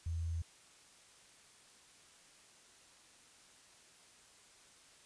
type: tone with sample-and-hold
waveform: sine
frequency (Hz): 83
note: E2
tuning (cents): +12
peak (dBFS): -35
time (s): 0.06-0.42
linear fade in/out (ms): 5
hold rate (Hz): 6300
effects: white hiss -62 dBFS RMS until 5.05 s + resampled to 22050 Hz